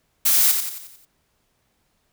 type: noise with echo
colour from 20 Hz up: blue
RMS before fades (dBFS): -17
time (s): 0.25-0.52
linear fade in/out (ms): 10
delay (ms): 89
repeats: 6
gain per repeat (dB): -6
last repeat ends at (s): 1.054
effects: pink hiss -68 dBFS RMS until 2.12 s